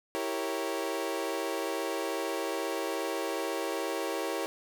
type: chord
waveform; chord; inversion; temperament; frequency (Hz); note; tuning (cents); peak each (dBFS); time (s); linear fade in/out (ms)
30% pulse; E diminished seventh; none; equal; 329.6 / 392 / 466.2 / 554.4; E4 / G4 / Bb4 / Db5; 0 / 0 / 0 / 0; -34; 0.15-4.46; 0
effects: none